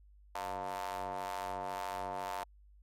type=ring-modulated tone; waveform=sawtooth; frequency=94 Hz; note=F#2; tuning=28 cents sharp; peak=-30 dBFS; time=0.35-2.44 s; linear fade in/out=5 ms; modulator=800 Hz; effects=added 50 Hz sine -57 dBFS peak until 2.82 s + MP3 64 kbps

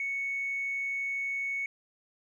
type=tone with tanh clipping; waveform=triangle; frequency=2217 Hz; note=C#7; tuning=in tune; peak=-30 dBFS; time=0-1.66 s; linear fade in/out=2 ms; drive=4 dB; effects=none

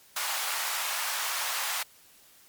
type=high-pass noise; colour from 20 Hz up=pink; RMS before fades=-31 dBFS; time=0.16-1.83 s; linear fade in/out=5 ms; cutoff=810 Hz; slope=24 dB/octave; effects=white hiss -57 dBFS RMS until 2.48 s + MP3 96 kbps

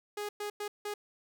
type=tone bursts at uneven times; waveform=sawtooth; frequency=414.4 Hz; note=G#4; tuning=4 cents flat; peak=-31 dBFS; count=4; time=0.17-0.29 / 0.4-0.5 / 0.6-0.68 / 0.85-0.94 s; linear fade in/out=5 ms; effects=none

